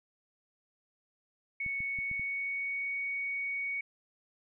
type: tone with pitch glide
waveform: sine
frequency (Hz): 2217 to 2235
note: C#7 to C#7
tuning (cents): 0 to +14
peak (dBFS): -32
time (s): 1.6-3.81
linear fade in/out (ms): 5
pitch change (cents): +14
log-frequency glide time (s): 1.79-2.96
type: clicks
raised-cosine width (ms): 5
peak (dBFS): -34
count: 5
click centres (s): 1.663 / 1.805 / 1.988 / 2.114 / 2.196
effects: none